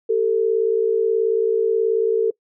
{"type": "tone pair together", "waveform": "sine", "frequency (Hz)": [391.5, 450], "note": ["G4", "A4"], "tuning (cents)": [-2, 39], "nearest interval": "major second", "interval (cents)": 241, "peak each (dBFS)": [-22, -16], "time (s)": [0.09, 2.31], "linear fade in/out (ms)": 10, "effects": ["noise-tail reverb RT60 0.1 s tail -22 dB re dry"]}